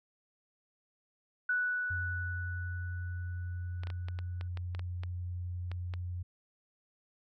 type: tone with exponential decay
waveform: sine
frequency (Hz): 1480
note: F#6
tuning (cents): 0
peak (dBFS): -27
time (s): 1.49-4.48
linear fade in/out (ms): 5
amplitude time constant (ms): 650
type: tone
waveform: sine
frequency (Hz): 88.9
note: F2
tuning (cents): +31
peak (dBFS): -35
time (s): 1.9-6.23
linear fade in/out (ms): 10
type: clicks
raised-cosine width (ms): 0.3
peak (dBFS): -28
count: 12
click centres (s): 3.835 / 3.871 / 3.902 / 4.085 / 4.189 / 4.411 / 4.573 / 4.749 / 4.794 / 5.035 / 5.716 / 5.938
effects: none